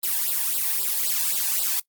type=noise with flanger; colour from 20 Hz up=blue; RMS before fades=-24 dBFS; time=0.03-1.8 s; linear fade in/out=5 ms; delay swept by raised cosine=0.23 to 1.2 ms; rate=3.8 Hz; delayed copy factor=+1; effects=noise-tail reverb RT60 0.1 s tail -23 dB re dry + Opus 24 kbps